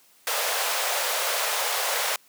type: high-pass noise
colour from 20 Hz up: pink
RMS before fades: -26 dBFS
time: 0.27-2.16 s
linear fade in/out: 2 ms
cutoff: 490 Hz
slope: 48 dB/octave
effects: white hiss -58 dBFS RMS until 2.28 s + high-pass 150 Hz 12 dB/octave